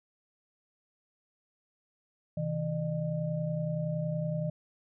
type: tone cluster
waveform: sine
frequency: 131.1 / 161.8 / 604 Hz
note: C3 / E3 / D5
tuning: +4 / -32 / +48 cents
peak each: -37 / -31 / -36 dBFS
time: 2.37-4.5 s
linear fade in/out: 5 ms
effects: none